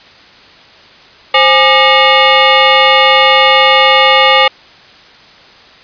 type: tone with frequency modulation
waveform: sine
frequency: 830.6 Hz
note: G#5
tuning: in tune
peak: -4 dBFS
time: 1.34-4.48 s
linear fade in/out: 5 ms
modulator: 679 Hz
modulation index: 3.8
effects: white hiss -39 dBFS RMS until 5.83 s + resampled to 11025 Hz